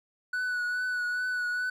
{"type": "tone with vibrato", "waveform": "triangle", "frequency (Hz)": 1480, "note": "F#6", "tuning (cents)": 0, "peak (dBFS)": -26, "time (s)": [0.33, 1.7], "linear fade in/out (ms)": 5, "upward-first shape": "triangle", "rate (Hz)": 2.4, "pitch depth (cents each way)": 29, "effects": []}